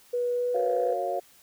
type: tone with pitch glide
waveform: sine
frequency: 487.3 to 497 Hz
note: B4 to B4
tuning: -23 to +11 cents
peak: -24 dBFS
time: 0.13-0.94 s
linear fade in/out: 10 ms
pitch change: +34 cents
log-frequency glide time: 0.33-0.71 s
type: chord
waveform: sine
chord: Gb major seventh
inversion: none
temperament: equal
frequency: 370 / 466.2 / 554.4 / 698.5 Hz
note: Gb4 / Bb4 / Db5 / F5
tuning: 0 / 0 / 0 / 0 cents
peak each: -34 / -35 / -31 / -29 dBFS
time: 0.54-1.2 s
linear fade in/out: 10 ms
effects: tanh soft clip ceiling -14 dBFS + white hiss -57 dBFS RMS until 1.42 s